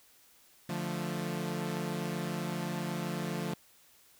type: chord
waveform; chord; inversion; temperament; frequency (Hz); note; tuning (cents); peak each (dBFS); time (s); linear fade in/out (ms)
sawtooth; D minor; none; equal; 146.83 / 174.61 / 220; D3 / F3 / A3; 0 / 0 / 0; -35 / -32 / -35; 0.69-3.54; 5
effects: white hiss -62 dBFS RMS until 4.19 s